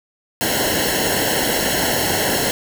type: noise with comb filter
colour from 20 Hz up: pink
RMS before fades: -19 dBFS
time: 0.41-2.51 s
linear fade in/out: 0 ms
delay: 0.83 ms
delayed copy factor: -0.9
effects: none